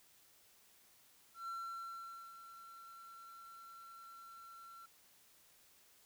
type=tone with ADSR envelope; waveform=triangle; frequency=1355 Hz; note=E6; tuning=47 cents sharp; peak=-39 dBFS; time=1.34-4.86 s; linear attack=140 ms; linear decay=840 ms; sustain=-12 dB; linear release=7 ms; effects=white hiss -67 dBFS RMS until 6.05 s